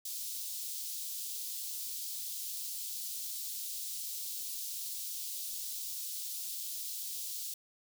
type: high-pass noise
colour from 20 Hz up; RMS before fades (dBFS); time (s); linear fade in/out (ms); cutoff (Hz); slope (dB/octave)
white; -40; 0.05-7.54; 5; 3700; 24
effects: none